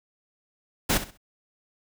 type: noise with echo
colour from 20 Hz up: pink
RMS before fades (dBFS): -22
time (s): 0.89-0.98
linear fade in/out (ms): 10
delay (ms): 65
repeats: 3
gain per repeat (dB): -12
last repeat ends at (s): 1.175
effects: none